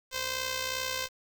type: tone with amplitude modulation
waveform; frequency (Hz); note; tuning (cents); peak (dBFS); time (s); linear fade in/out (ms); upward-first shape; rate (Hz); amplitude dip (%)
5% pulse; 518; C5; -17; -17; 0.11-1.09; 50; sine; 62.6; 55
effects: 8-bit